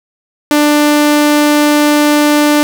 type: tone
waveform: sawtooth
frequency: 296 Hz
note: D4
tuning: 14 cents sharp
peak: -3 dBFS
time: 0.51-2.63 s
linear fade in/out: 0 ms
effects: none